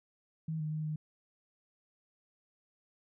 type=tone with pitch steps; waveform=sine; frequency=159.3 / 153.8 / 155.1 / 153.8 Hz; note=D#3 / D#3 / D#3 / D#3; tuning=+41 / -20 / -5 / -20 cents; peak=-33 dBFS; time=0.48-0.96 s; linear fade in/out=5 ms; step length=120 ms; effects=none